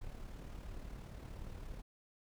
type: noise with amplitude modulation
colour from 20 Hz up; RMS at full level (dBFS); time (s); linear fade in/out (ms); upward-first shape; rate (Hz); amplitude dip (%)
brown; -45; 0.01-1.82; 10; sine; 37.1; 45
effects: none